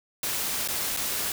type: noise with dropouts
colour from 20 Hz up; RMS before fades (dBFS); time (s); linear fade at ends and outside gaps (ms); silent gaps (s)
white; -29; 0.23-1.32; 2; 0.677-0.685 / 0.966-0.971
effects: none